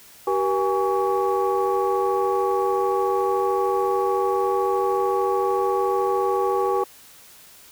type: tone cluster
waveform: sine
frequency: 385 / 478.6 / 822 / 1128 Hz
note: G4 / A#4 / G#5 / C#6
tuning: -31 / +46 / -18 / +30 cents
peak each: -22 / -24 / -24 / -26 dBFS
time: 0.27-6.84 s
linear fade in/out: 5 ms
effects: tanh soft clip ceiling -11 dBFS + white hiss -48 dBFS RMS until 7.71 s